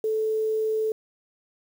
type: tone with quantisation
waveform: sine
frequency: 437.2 Hz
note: A4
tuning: 11 cents flat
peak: -22 dBFS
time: 0.04-0.92 s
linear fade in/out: 2 ms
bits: 8
effects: none